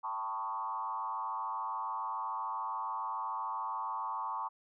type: tone with frequency modulation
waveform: sine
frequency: 1000 Hz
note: B5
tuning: 21 cents sharp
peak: -34 dBFS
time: 0.03-4.49 s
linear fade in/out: 20 ms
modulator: 107 Hz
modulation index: 1.6
effects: none